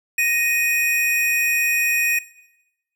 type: tone pair together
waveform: square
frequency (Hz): 1864.6 / 2489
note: A#6 / D#7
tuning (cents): 0 / 0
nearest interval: perfect fourth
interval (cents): 500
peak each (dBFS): -25 / -18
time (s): 0.18-2.19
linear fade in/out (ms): 5
effects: noise-tail reverb RT60 0.9 s tail -17 dB re dry